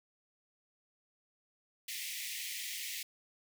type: high-pass noise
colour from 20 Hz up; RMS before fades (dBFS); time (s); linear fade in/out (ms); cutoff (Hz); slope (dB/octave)
pink; -41; 1.88-3.03; 5; 1900; 96
effects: none